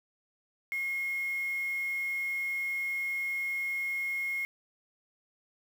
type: tone with quantisation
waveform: sine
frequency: 2155 Hz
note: C#7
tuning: 49 cents flat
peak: -30 dBFS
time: 0.72-4.45 s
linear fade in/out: 0 ms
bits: 8
effects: none